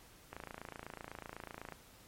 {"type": "click train", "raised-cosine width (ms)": 0.5, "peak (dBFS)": -29, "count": 40, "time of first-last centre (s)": [0.33, 1.723], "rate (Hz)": 28, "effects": ["pink hiss -60 dBFS RMS until 2.07 s", "MP3 64 kbps"]}